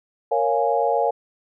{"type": "chord", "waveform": "sine", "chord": "Bb minor seventh", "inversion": "none", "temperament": "equal", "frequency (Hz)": [466.2, 554.4, 698.5, 830.6], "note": ["Bb4", "Db5", "F5", "Ab5"], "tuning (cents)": [0, 0, 0, 0], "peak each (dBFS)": -23, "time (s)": [0.31, 1.11], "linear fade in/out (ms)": 10, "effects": []}